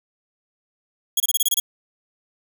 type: tone bursts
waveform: 10% pulse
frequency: 3322 Hz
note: G#7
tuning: in tune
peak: -8 dBFS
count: 8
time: 1.17-1.6 s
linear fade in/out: 5 ms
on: 31 ms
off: 26 ms
effects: none